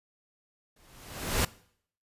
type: noise with exponential growth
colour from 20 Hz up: pink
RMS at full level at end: -24 dBFS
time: 0.76-1.45 s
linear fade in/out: 5 ms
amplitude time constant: 150 ms
effects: noise-tail reverb RT60 0.6 s tail -20 dB re dry + resampled to 32000 Hz